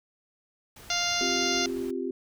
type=noise; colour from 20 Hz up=pink; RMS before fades=-48 dBFS; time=0.76-1.91 s; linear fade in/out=5 ms
type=harmonic tone; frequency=699 Hz; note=F5; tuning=1 cent sharp; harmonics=1 / 2 / 3 / 4 / 5 / 6 / 7 / 8 / 9; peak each=-34 / -34 / -34 / -34 / -34 / -34 / -34 / -34 / -34 dBFS; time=0.9-1.66 s; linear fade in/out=2 ms
type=chord; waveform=sine; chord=C suspended fourth; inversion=none; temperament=equal; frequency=261.6 / 349.2 / 392 Hz; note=C4 / F4 / G4; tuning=0 / 0 / 0 cents; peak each=-33 dBFS; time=1.21-2.11 s; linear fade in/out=2 ms
effects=none